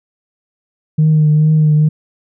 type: tone with vibrato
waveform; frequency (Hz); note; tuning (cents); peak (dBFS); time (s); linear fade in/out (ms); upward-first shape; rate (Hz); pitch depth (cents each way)
sine; 153.7; D#3; -21; -6; 0.98-1.89; 10; triangle; 2.3; 33
effects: tanh soft clip ceiling -4 dBFS